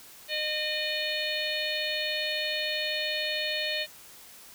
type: harmonic tone with a mistuned harmonic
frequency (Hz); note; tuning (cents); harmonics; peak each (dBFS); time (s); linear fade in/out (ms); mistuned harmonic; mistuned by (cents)
611; D#5; -32; 1 / 3 / 4 / 5 / 6 / 7; -35 / -35 / -35 / -35 / -35 / -35; 0.28-3.87; 50; 5; -37
effects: white hiss -50 dBFS RMS until 4.54 s